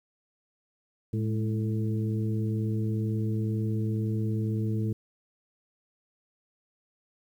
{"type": "harmonic tone with a mistuned harmonic", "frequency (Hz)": 110.2, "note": "A2", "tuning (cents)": 3, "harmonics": [1, 2, 3, 4], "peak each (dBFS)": [-27, -32, -36, -40], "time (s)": [1.13, 4.93], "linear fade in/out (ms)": 5, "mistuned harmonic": 2, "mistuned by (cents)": -65, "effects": ["10-bit"]}